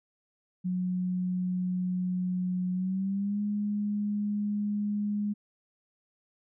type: tone with pitch glide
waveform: sine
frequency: 182.1 to 206.8 Hz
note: F#3 to G#3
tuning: -27 to -7 cents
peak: -27 dBFS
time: 0.64-5.34 s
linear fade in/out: 20 ms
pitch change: +220 cents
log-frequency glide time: 2.73-3.41 s
effects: none